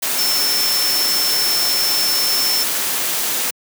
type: tone in noise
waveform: sine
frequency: 5340 Hz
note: E8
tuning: 22 cents sharp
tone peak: -17 dBFS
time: 0.18-2.64 s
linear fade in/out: 10 ms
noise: white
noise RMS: -20 dBFS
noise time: 0.02-3.51 s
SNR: 0 dB
effects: high-pass 200 Hz 12 dB/octave